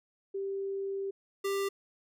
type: tone pair in turn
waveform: sine / square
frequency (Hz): 392 / 395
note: G4 / G4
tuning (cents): 0 / +13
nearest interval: unison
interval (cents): 13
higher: second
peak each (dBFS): -32 / -30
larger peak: second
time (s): 0.34-1.11 / 1.44-1.69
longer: first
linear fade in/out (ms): 10
effects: none